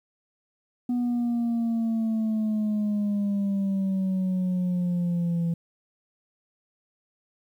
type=exponential sweep; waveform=sine; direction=down; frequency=245.8 to 167.6 Hz; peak=-20 dBFS; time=0.89-5.54 s; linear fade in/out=5 ms; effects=tanh soft clip ceiling -22 dBFS + 10-bit